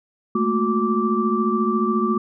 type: tone cluster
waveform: sine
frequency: 214.4 / 228.6 / 363.1 / 1168 Hz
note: A3 / A#3 / F#4 / D6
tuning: -45 / -34 / -33 / -10 cents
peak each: -23 dBFS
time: 0.35-2.18 s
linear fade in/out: 5 ms
effects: none